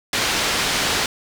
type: low-pass noise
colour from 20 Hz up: white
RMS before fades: -21 dBFS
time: 0.13-1.06 s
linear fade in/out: 2 ms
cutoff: 4700 Hz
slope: 12 dB/octave
effects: none